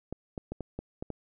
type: clicks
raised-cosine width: 2 ms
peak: -22 dBFS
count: 7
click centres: 0.126 / 0.378 / 0.52 / 0.607 / 0.79 / 1.025 / 1.103 s
effects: none

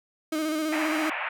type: tone with vibrato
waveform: 35% pulse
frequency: 311.1 Hz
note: D#4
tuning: in tune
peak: -24 dBFS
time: 0.32-1.1 s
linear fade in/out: 5 ms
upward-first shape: square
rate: 15 Hz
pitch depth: 35 cents each way
type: band-pass noise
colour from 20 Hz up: white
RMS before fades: -31 dBFS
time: 0.72-1.29 s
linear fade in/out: 5 ms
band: 600 to 2600 Hz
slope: 48 dB/octave
effects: none

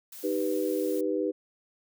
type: noise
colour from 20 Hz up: blue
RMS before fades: -44 dBFS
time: 0.12-1.01 s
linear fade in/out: 5 ms
type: chord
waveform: sine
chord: Eb augmented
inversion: none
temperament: equal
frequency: 311.1 / 392 / 493.9 Hz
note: Eb4 / G4 / B4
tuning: 0 / 0 / 0 cents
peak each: -30 dBFS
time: 0.23-1.32 s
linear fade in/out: 20 ms
effects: none

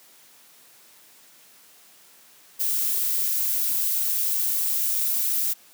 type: noise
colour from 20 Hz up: violet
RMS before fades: -24 dBFS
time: 2.59-5.54 s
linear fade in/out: 20 ms
effects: white hiss -53 dBFS RMS until 5.73 s + high-pass 150 Hz 12 dB/octave

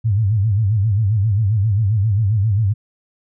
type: tone with vibrato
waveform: sine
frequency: 104.5 Hz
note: G#2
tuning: 11 cents sharp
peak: -13 dBFS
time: 0.04-2.74 s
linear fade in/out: 20 ms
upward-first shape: sine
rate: 7.5 Hz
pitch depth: 160 cents each way
effects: none

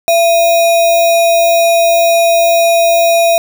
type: tone with sample-and-hold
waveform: sine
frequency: 674 Hz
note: E5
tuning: 38 cents sharp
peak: -6 dBFS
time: 0.08-3.38 s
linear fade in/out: 0 ms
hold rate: 3150 Hz
effects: none

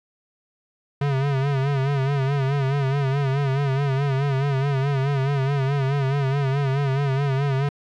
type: tone with vibrato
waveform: square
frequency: 137.8 Hz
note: C#3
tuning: 10 cents flat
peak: -20 dBFS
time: 1.01-7.69 s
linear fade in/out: 5 ms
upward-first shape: sine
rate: 4.7 Hz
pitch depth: 74 cents each way
effects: low-pass 3000 Hz 12 dB/octave + 10-bit

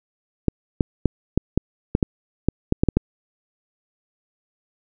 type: clicks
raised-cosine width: 3 ms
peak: -3 dBFS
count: 12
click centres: 0.483 / 0.808 / 1.057 / 1.376 / 1.576 / 1.951 / 2.028 / 2.486 / 2.724 / 2.835 / 2.887 / 2.97 s
effects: none

